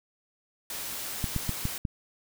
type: noise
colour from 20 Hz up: white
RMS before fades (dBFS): -36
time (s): 0.7-1.78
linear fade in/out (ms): 2
type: clicks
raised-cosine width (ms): 5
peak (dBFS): -16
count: 5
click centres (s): 1.242 / 1.363 / 1.493 / 1.654 / 1.852
effects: none